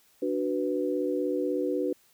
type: chord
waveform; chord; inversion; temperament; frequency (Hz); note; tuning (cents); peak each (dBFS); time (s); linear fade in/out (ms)
sine; B minor; first; equal; 293.7 / 370 / 493.9; D4 / F#4 / B4; 0 / 0 / 0; -30; 0.22-1.93; 5
effects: white hiss -63 dBFS RMS until 2.13 s